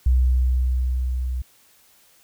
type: tone with level ramp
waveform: sine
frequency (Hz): 63.1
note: B1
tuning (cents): +38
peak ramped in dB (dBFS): -13 to -23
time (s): 0.06-1.42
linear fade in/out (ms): 5
effects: white hiss -56 dBFS RMS until 2.23 s